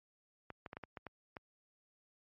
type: clicks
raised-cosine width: 0.5 ms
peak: -30 dBFS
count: 8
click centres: 0.503 / 0.662 / 0.731 / 0.769 / 0.837 / 0.972 / 1.067 / 1.368 s
effects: high-pass 60 Hz 12 dB/octave + MP3 32 kbps